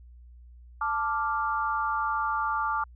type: chord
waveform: sine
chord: D minor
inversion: second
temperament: equal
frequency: 880 / 1174.7 / 1396.9 Hz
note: A5 / D6 / F6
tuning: 0 / 0 / 0 cents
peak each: -30 / -28 / -32 dBFS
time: 0.81-2.84 s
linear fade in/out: 5 ms
effects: added 60 Hz sine -47 dBFS peak until 2.95 s